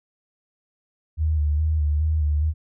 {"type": "tone with vibrato", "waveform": "sine", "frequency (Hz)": 76.3, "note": "D#2", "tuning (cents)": -33, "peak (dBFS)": -18, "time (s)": [1.17, 2.54], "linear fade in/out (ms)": 50, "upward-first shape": "square", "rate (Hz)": 2.4, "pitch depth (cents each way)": 43, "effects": []}